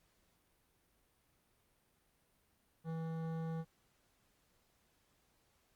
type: tone with hard clipping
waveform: sine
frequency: 162.7 Hz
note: E3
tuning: 22 cents flat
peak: -40 dBFS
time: 2.84-3.65 s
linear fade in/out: 50 ms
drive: 14 dB
effects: pink hiss -75 dBFS RMS until 5.75 s + Opus 48 kbps